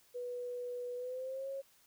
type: tone with pitch glide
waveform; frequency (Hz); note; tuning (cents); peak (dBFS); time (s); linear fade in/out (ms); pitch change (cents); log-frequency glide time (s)
sine; 490.7 to 544.5; B4 to C#5; -11 to -31; -38; 0.14-1.62; 20; +180; 0.96-1.48
effects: white hiss -67 dBFS RMS until 1.86 s